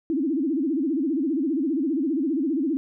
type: tone with vibrato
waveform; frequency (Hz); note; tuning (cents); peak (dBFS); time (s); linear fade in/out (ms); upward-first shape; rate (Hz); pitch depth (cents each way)
sine; 295; D4; +8; -21; 0.1-2.77; 0; sine; 15; 240
effects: none